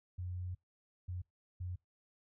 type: tone bursts at uneven times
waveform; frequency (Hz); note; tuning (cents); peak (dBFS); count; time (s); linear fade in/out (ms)
sine; 90.2; F#2; -44; -38; 3; 0.18-0.55 / 1.08-1.22 / 1.6-1.76; 10
effects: noise-tail reverb RT60 0.2 s tail -26 dB re dry